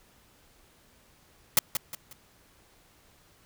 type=noise with echo; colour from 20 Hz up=white; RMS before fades=-19 dBFS; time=1.57-1.59 s; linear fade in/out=2 ms; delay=180 ms; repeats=3; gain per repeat=-9 dB; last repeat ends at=2.13 s; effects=pink hiss -61 dBFS RMS until 3.45 s